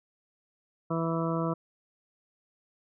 harmonic tone, 164.81 Hz, E3, in tune, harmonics 1 / 2 / 3 / 4 / 6 / 7 / 8, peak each -30 / -33 / -35 / -36 / -38 / -38 / -39 dBFS, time 0.9-1.54 s, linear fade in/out 10 ms, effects none

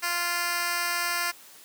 10% pulse tone with high-pass filter, 347.8 Hz, F4, 7 cents flat, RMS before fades -28 dBFS, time 0.02-1.32 s, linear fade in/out 20 ms, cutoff 1100 Hz, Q 0.51, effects white hiss -50 dBFS RMS until 1.64 s + high-pass 200 Hz 12 dB/octave

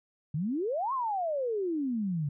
sine exponential two-way sweep, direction up then down, 138.59 to 1104 to 138.59 Hz, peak -28 dBFS, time 0.34-2.29 s, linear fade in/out 5 ms, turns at 0.93 s, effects none

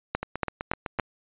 two click trains, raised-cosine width 0.5 ms, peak -9 / -15 dBFS, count 4 / 7, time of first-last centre 0.15-0.997 / 0.23-0.989 s, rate 3.54 / 7.91 Hz, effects resampled to 8000 Hz

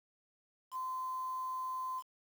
sine tone with quantisation, 1031 Hz, C6, 26 cents flat, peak -36 dBFS, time 0.71-2.03 s, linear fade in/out 50 ms, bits 9, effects none

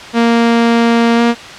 sawtooth tone with pitch glide, 232.8 to 235.4 Hz, A#3 to A#3, -2 to +17 cents, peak -4 dBFS, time 0.13-1.35 s, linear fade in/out 50 ms, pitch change +19 cents, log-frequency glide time 1.16-1.21 s, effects white hiss -29 dBFS RMS until 1.58 s + low-pass 4000 Hz 12 dB/octave

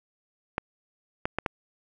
clicks, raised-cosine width 0.5 ms, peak -11 dBFS, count 4, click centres 0.581 / 1.255 / 1.386 / 1.462 s, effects none

